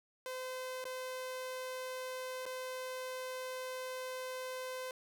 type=tone with dropouts; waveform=sawtooth; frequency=513 Hz; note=C5; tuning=34 cents flat; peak=-36 dBFS; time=0.26-4.91 s; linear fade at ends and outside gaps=1 ms; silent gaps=0.842-0.853 / 2.456-2.463 s; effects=none